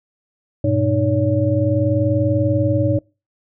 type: tone cluster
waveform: sine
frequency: 99.1 / 119.4 / 306.5 / 565 Hz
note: G2 / A#2 / D#4 / C#5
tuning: +19 / +42 / -26 / +33 cents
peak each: -20 dBFS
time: 0.64-2.99 s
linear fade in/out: 5 ms
effects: noise-tail reverb RT60 0.3 s tail -25 dB re dry